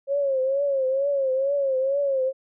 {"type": "tone with vibrato", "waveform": "sine", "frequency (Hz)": 544, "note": "C#5", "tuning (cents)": -33, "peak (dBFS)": -20, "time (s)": [0.07, 2.33], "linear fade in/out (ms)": 50, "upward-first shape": "triangle", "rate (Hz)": 2.2, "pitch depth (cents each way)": 97, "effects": []}